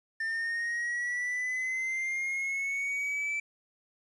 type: linear sweep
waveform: triangle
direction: up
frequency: 1792 to 2326 Hz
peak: -28 dBFS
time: 0.2-3.4 s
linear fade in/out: 5 ms
effects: resampled to 24000 Hz + 10-bit